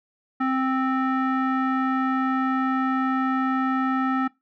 square tone with low-pass filter, 262.4 Hz, C4, 5 cents sharp, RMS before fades -23 dBFS, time 0.4-4.28 s, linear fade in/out 10 ms, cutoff 1500 Hz, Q 4.6, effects noise-tail reverb RT60 0.2 s tail -21 dB re dry

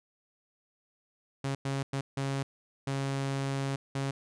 sawtooth tone bursts at uneven times, 136.9 Hz, C#3, 21 cents flat, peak -26 dBFS, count 6, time 1.44-1.55 / 1.65-1.83 / 1.93-2.01 / 2.17-2.43 / 2.87-3.76 / 3.95-4.11 s, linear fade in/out 5 ms, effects resampled to 22050 Hz

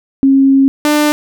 sine / sawtooth tone pair in turn, 271 / 298.4 Hz, C#4 / D4, -39 / +28 cents, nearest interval major second, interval 167 cents, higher second, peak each -5 dBFS, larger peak neither, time 0.23-0.68 / 0.85-1.12 s, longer first, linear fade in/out 0 ms, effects none

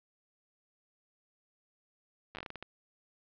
slowing click train, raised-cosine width 0.3 ms, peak -25 dBFS, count 10, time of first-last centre 2.35-2.626 s, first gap 9 ms, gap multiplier 1.29, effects low-pass 4000 Hz 12 dB/octave + 11-bit

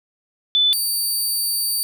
sine / 15% pulse tone pair in turn, 3500 / 4614 Hz, A7 / D8, -10 / -31 cents, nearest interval perfect fourth, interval 479 cents, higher second, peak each -13 dBFS, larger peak neither, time 0.55-0.73 / 0.73-1.83 s, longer second, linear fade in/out 0 ms, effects none

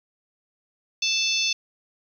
harmonic tone, 880 Hz, A5, in tune, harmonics 3 / 4 / 5 / 6 / 7, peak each -26 / -27 / -28 / -29 / -29 dBFS, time 1.02-1.53 s, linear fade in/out 5 ms, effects 9-bit

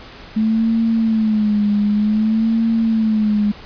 sine tone with vibrato, 216.5 Hz, A3, 28 cents flat, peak -13 dBFS, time 0.36-3.52 s, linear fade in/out 10 ms, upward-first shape sine, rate 0.54 Hz, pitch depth 83 cents each way, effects pink hiss -38 dBFS RMS until 3.65 s + resampled to 11025 Hz

